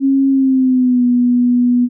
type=tone with pitch glide; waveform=sine; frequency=271.6 to 244.8 Hz; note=C#4 to B3; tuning=-35 to -15 cents; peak=-9 dBFS; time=0-1.89 s; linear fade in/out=50 ms; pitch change=-180 cents; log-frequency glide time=0.3-1.05 s; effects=none